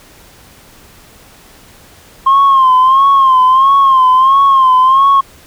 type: tone with vibrato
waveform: sine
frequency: 1062 Hz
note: C6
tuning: 25 cents sharp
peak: -3 dBFS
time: 2.26-5.21 s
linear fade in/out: 10 ms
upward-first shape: sine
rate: 1.5 Hz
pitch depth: 74 cents each way
effects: tanh soft clip ceiling -2 dBFS + pink hiss -41 dBFS RMS until 5.46 s